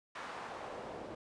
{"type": "noise with band-pass filter sweep", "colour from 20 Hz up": "pink", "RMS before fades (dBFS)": -45, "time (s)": [0.15, 1.15], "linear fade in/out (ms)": 5, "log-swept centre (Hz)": [1300, 430], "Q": 1.3, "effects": ["resampled to 22050 Hz"]}